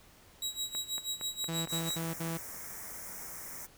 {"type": "tone with tremolo", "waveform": "25% pulse", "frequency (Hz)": 3856, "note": "B7", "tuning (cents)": -42, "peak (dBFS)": -28, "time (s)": [0.42, 1.99], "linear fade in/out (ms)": 2, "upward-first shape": "sine", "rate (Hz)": 6.2, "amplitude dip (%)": 85}
{"type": "click train", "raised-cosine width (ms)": 0.5, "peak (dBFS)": -28, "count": 6, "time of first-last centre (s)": [0.75, 1.905], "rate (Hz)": 4.33}
{"type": "tone bursts", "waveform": "sawtooth", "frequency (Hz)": 164.81, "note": "E3", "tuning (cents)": 0, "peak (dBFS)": -30, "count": 4, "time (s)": [1.48, 2.377], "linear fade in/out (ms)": 10, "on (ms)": 180, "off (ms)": 59}
{"type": "band-stop noise", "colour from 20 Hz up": "white", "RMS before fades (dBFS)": -44, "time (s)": [1.68, 3.67], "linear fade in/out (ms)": 20, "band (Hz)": [2300, 5300], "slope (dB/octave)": 96}
{"effects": ["pink hiss -59 dBFS RMS until 3.77 s"]}